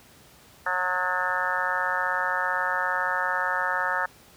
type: harmonic tone with a mistuned harmonic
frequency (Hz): 182.4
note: F#3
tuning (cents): -24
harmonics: 3 / 4 / 5 / 6 / 7 / 8 / 9 / 10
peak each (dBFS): -35 / -35 / -30 / -36 / -30 / -31 / -31 / -31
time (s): 0.66-4.06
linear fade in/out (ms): 5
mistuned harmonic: 10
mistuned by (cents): -45
effects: pink hiss -53 dBFS RMS until 4.36 s + high-pass 60 Hz 12 dB/octave